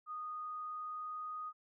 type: tone with pitch glide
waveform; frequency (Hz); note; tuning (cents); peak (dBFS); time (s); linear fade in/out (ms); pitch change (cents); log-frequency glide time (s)
sine; 1236 to 1243.2; D#6 to D#6; -12 to -2; -40; 0.06-1.53; 50; +10; 0.31-1.41
effects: none